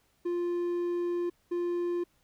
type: tone pair in turn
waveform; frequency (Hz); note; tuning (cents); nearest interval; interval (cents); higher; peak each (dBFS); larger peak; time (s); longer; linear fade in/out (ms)
triangle; 349.2 / 349.2; F4 / F4; 0 / 0; unison; 0; neither; -26 / -26; neither; 0.25-1.3 / 1.51-2.04; first; 10
effects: pink hiss -70 dBFS RMS until 2.23 s